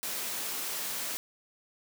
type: high-pass noise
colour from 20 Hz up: white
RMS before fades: -35 dBFS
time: 0.03-1.17 s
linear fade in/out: 0 ms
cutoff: 180 Hz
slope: 12 dB/octave
effects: none